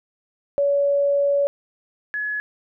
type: tone pair in turn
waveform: sine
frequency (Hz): 566 / 1696.1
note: C#5 / G#6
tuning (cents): +36 / +36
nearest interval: octave + perfect fifth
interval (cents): 1900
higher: second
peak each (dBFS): -16 / -23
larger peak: first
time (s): 0.58-1.47 / 2.14-2.4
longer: first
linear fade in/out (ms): 0
effects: none